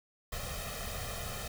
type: noise with comb filter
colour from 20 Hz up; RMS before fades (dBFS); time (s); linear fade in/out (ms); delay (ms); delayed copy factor
pink; -39; 0.32-1.48; 5; 1.6; +0.95
effects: none